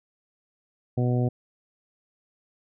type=harmonic tone; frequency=123.47 Hz; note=B2; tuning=in tune; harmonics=1 / 2 / 3 / 4 / 5 / 6; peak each=-22 / -28 / -32 / -34 / -36 / -38 dBFS; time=0.97-1.29 s; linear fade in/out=10 ms; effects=none